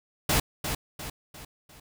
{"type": "noise with echo", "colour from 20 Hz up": "pink", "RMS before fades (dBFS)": -23, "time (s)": [0.29, 0.4], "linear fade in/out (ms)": 5, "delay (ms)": 350, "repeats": 4, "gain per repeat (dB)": -7, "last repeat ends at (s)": 1.8, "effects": []}